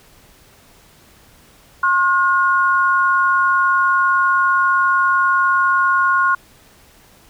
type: tone pair together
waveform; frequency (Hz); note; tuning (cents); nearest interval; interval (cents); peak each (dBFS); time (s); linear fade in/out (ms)
sine; 1075 / 1435; C6 / F6; +47 / +47; perfect fourth; 500; -15; 1.83-6.35; 5
effects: pink hiss -49 dBFS RMS until 7.29 s